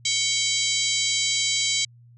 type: harmonic tone with a mistuned harmonic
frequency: 787 Hz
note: G5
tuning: 7 cents sharp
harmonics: 3 / 4 / 5 / 6 / 7 / 8 / 9 / 10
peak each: -29 / -28 / -27 / -31 / -33 / -31 / -29 / -31 dBFS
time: 0.05-1.85 s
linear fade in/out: 5 ms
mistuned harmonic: 3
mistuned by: -100 cents
effects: added 119 Hz sine -48 dBFS peak until 2.17 s